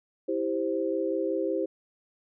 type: chord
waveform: sine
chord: C major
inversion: first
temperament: just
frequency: 327 / 392.4 / 523.3 Hz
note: E4 / G4 / C5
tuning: -14 / +2 / 0 cents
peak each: -30 dBFS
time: 0.28-1.66 s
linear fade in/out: 10 ms
effects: none